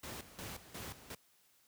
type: noise with tremolo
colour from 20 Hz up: pink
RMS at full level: -45 dBFS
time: 0.03-1.15 s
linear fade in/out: 5 ms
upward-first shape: square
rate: 2.8 Hz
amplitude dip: 75%
effects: white hiss -70 dBFS RMS until 1.67 s + high-pass 60 Hz 12 dB/octave